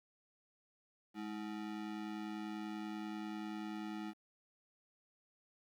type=ring-modulated tone; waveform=square; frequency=265 Hz; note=C4; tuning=22 cents sharp; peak=-39 dBFS; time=1.14-4.14 s; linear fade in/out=50 ms; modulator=55.1 Hz; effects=low-pass 4000 Hz 12 dB/octave + 11-bit